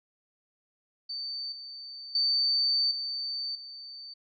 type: tone with level steps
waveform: sine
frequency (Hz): 4568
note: D8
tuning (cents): -49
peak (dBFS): -33 / -40 / -23 / -31 / -41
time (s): 1.09-4.14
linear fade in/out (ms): 10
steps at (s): 1.52 / 2.15 / 2.91 / 3.55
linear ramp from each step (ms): 2
effects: none